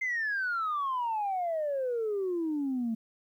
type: exponential sweep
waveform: sine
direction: down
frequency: 2100 to 220 Hz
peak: -27 dBFS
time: 0.01-2.95 s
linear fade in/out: 10 ms
effects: tanh soft clip ceiling -25 dBFS + 11-bit